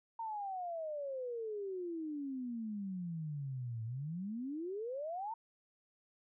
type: exponential two-way sweep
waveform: sine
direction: down then up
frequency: 925 to 110 to 925 Hz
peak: -38 dBFS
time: 0.19-5.34 s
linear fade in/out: 5 ms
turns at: 3.84 s
effects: none